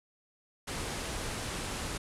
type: low-pass noise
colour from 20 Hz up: pink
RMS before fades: -37 dBFS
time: 0.67-1.98 s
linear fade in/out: 10 ms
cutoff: 11000 Hz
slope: 48 dB/octave
effects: none